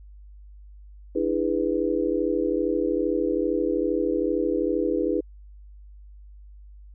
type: chord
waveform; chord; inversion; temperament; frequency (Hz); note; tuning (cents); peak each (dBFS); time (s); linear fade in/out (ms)
sine; E dominant seventh; third; just; 296.7 / 329.6 / 412 / 494.4; D4 / E4 / G#4 / B4; +18 / 0 / -14 / +2; -28 / -26 / -27 / -27; 1.15-5.21; 10
effects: added 50 Hz sine -43 dBFS peak until 6.94 s